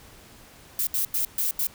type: noise bursts at uneven times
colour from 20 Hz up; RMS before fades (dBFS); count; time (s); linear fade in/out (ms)
violet; -25; 5; 0.79-0.87 / 0.94-1.05 / 1.14-1.25 / 1.38-1.51 / 1.59-1.67; 2
effects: pink hiss -50 dBFS RMS until 1.74 s